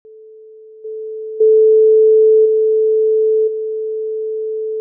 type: tone with level steps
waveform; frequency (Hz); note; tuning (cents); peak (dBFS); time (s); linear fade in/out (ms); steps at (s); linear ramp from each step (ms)
sine; 437; A4; -12; -36 / -23 / -6 / -10 / -18; 0.05-4.8; 0; 0.84 / 1.4 / 2.45 / 3.47; 10
effects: none